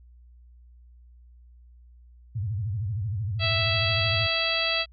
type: tone with vibrato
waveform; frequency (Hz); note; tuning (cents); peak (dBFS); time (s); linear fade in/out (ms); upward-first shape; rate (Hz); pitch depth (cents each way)
sine; 103.83; G#2; 0; -26; 2.35-4.27; 10; sine; 13; 230
type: harmonic tone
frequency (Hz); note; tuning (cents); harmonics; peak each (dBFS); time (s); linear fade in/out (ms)
659.3; E5; 0; 1 / 2 / 3 / 4 / 5 / 6 / 7; -32 / -34 / -33 / -28 / -29 / -32 / -31; 3.39-4.86; 50
effects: added 60 Hz sine -49 dBFS peak until 4.92 s